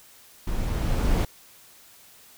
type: noise with level ramp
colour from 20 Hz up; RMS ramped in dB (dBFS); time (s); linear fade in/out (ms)
brown; -28 to -20; 0.47-1.25; 5
effects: white hiss -52 dBFS RMS until 2.37 s